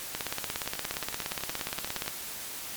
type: two click trains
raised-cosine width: 0.2 ms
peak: -13 / -20 dBFS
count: 34 / 16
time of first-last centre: 0.15-2.08 / 0.66-2.062 s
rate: 17.1 / 10.7 Hz
effects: white hiss -39 dBFS RMS until 2.76 s + MP3 96 kbps